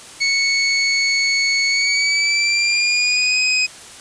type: tone with pitch glide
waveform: 25% pulse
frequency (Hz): 2213 to 2513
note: C#7 to D#7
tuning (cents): -3 to +17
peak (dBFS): -11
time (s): 0.2-3.67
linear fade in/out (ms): 20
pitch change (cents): +220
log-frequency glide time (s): 1.68-3.4
effects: white hiss -38 dBFS RMS until 4 s + resampled to 22050 Hz